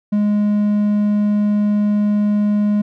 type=tone; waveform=triangle; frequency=207.7 Hz; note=G#3; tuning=in tune; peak=-11 dBFS; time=0.12-2.82 s; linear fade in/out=10 ms; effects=none